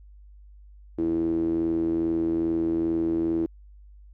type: tone with band-pass filter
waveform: sawtooth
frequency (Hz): 82.41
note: E2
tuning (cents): 0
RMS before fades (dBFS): -25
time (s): 0.98-3.46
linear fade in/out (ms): 0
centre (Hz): 330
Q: 9.4
effects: added 50 Hz sine -46 dBFS peak until 4.13 s